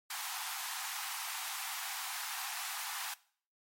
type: high-pass noise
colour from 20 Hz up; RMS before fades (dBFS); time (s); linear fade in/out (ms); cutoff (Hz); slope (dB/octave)
pink; -40; 0.1-3.14; 5; 740; 96
effects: noise-tail reverb RT60 0.5 s tail -20 dB re dry + MP3 64 kbps